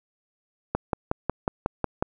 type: click train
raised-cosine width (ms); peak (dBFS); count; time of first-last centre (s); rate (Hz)
1; -9; 8; 0.75-2.025; 5.49
effects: none